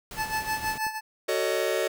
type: noise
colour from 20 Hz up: pink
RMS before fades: -40 dBFS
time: 0.11-0.78 s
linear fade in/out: 2 ms
type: tone with tremolo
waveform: 25% pulse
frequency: 871 Hz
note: A5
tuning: 18 cents flat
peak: -21 dBFS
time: 0.16-1.01 s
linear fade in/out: 50 ms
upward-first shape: sine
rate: 6.2 Hz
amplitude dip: 75%
type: click train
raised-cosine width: 2 ms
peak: -30 dBFS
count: 6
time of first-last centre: 0.31-0.867 s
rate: 8.98 Hz
type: chord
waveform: 45% pulse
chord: D# half-diminished seventh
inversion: first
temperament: just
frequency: 373.4 / 448 / 560 / 622.3 Hz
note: F#4 / A4 / C#5 / D#5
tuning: +16 / +31 / +18 / 0 cents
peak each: -30 dBFS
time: 1.28-1.88 s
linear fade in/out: 10 ms
effects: none